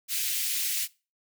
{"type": "high-pass noise", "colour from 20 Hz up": "white", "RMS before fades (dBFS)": -29, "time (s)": [0.08, 0.88], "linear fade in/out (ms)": 50, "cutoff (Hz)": 2100, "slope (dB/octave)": 24, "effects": ["noise-tail reverb RT60 0.3 s tail -21 dB re dry"]}